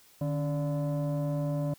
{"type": "tone with frequency modulation", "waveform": "sine", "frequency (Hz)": 150.4, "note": "D3", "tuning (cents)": 42, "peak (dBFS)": -26, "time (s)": [0.21, 1.74], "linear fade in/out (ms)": 5, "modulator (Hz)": 431, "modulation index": 0.86, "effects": ["tanh soft clip ceiling -24 dBFS", "white hiss -59 dBFS RMS until 1.78 s"]}